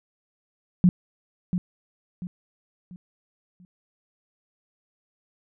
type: tone with echo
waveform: sine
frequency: 180 Hz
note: F#3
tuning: 47 cents flat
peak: -12 dBFS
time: 0.84-0.89 s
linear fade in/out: 0 ms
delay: 690 ms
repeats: 4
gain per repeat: -9 dB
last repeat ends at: 3.65 s
effects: none